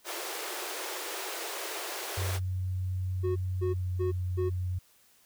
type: high-pass noise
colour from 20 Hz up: pink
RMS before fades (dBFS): -37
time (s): 0.04-2.4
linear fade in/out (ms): 50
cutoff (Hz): 330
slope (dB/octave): 96
type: tone with pitch glide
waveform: sine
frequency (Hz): 92.5 to 90.91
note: F#2 to F#2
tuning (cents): 0 to -30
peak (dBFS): -29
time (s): 2.17-4.79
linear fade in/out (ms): 10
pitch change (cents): -30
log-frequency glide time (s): 3.59-3.94
type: tone bursts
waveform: triangle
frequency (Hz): 366.7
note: F#4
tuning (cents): -15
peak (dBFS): -26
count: 4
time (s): 3.23-4.5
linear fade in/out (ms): 20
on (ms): 130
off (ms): 250
effects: white hiss -63 dBFS RMS until 5.25 s